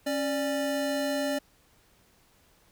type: tone pair together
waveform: square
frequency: 274.8 / 589 Hz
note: C#4 / D5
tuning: -15 / +5 cents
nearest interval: octave + minor second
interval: 1320 cents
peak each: -31 / -30 dBFS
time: 0.06-1.39 s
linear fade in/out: 10 ms
effects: pink hiss -63 dBFS RMS until 2.71 s